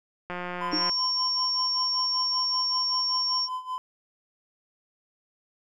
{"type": "click train", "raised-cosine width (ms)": 0.5, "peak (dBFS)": -19, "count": 107, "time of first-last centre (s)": [0.3, 0.896], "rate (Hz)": 178}
{"type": "tone with tremolo", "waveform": "triangle", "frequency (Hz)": 1018, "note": "C6", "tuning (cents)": -48, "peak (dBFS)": -26, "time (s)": [0.61, 3.78], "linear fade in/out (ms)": 0, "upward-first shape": "sine", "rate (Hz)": 5.2, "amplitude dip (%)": 80}
{"type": "tone", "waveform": "sine", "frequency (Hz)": 5500, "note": "F8", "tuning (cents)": -27, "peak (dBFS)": -24, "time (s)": [0.71, 3.49], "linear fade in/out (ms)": 50}
{"type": "tone with exponential decay", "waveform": "sine", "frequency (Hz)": 311.1, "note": "D#4", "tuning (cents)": 0, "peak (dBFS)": -22, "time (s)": [0.73, 0.88], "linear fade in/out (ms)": 1, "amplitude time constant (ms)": 32}
{"effects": []}